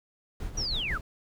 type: noise with tremolo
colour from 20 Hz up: brown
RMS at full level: -33 dBFS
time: 0.4-1.01 s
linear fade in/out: 2 ms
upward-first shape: sine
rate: 6.1 Hz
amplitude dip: 60%
type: linear sweep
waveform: sine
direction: down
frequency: 5870 to 1159 Hz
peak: -29 dBFS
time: 0.57-0.98 s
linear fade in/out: 10 ms
effects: none